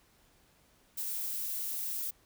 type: noise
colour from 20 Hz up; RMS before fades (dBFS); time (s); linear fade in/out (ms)
violet; -36; 0.97-2.11; 10
effects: pink hiss -66 dBFS RMS until 2.25 s